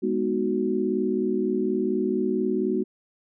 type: chord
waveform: sine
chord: G# minor seventh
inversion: none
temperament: equal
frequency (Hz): 207.7 / 246.9 / 311.1 / 370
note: G#3 / B3 / D#4 / F#4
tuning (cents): 0 / 0 / 0 / 0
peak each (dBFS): -28 / -28 / -30 / -25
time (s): 0.02-2.84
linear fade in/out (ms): 20
effects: none